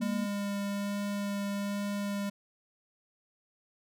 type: tone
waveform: sine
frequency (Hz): 233.1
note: A#3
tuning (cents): 0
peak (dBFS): -32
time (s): 0-0.26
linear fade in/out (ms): 10
type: tone with vibrato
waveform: square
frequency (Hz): 201.9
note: G#3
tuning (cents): -49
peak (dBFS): -32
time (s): 0.01-2.3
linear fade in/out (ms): 10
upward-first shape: sine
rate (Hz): 1.2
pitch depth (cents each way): 8
effects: none